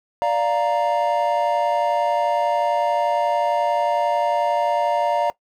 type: chord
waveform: triangle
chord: Bb major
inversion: first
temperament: equal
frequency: 587.3 / 698.5 / 932.3 Hz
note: D5 / F5 / Bb5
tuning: 0 / 0 / 0 cents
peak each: -20 dBFS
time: 0.22-5.3 s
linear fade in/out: 0 ms
effects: noise-tail reverb RT60 0.1 s tail -19 dB re dry